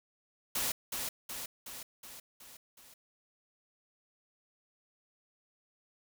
white noise with echo, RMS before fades -33 dBFS, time 0.55-0.72 s, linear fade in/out 5 ms, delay 370 ms, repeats 6, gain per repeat -4 dB, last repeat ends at 2.94 s, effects none

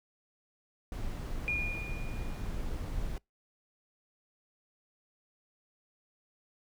brown noise, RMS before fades -36 dBFS, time 0.92-3.18 s, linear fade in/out 2 ms
sine tone with exponential decay, 2432 Hz, D#7, 40 cents flat, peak -28 dBFS, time 1.48-2.59 s, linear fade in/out 0 ms, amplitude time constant 240 ms
effects noise-tail reverb RT60 0.2 s tail -26 dB re dry

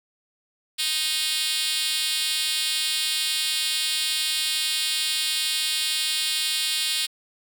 5% pulse tone with high-pass filter, 311.1 Hz, D#4, in tune, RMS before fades -25 dBFS, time 0.78-7.07 s, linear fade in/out 20 ms, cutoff 4000 Hz, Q 1.5, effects none

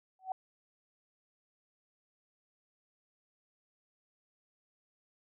sine tone with exponential growth, 755 Hz, F#5, 35 cents sharp, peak -29 dBFS, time 0.19-0.32 s, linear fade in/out 2 ms, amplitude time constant 27 ms, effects none

